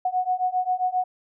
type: beating tone pair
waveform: sine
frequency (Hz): 731 / 738.5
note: F#5 / F#5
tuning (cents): -21 / -3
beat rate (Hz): 7.5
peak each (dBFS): -25 / -24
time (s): 0.05-1.04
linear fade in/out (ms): 5
effects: none